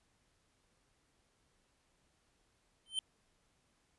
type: tone with exponential growth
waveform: square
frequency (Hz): 3097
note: G7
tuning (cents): -22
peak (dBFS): -30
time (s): 2.86-2.99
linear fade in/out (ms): 1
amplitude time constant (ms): 27
effects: pink hiss -75 dBFS RMS until 3.98 s + resampled to 24000 Hz